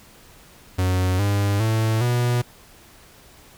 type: tone with pitch steps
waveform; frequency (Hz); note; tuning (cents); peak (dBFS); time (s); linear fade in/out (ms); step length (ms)
45% pulse; 92.1 / 101.02 / 110.8 / 121.53; F#2 / G#2 / A2 / B2; -7 / -47 / +13 / -27; -18; 0.78-2.42; 10; 410
effects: pink hiss -49 dBFS RMS until 3.57 s